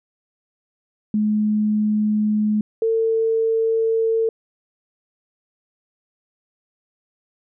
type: tone pair in turn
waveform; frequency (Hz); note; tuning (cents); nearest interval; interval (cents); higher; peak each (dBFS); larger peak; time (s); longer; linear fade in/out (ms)
sine; 212.2 / 449.6; G#3 / A4; +38 / +37; octave + minor second; 1299; second; -16; neither; 1.14-2.61 / 2.82-4.29; neither; 2
effects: none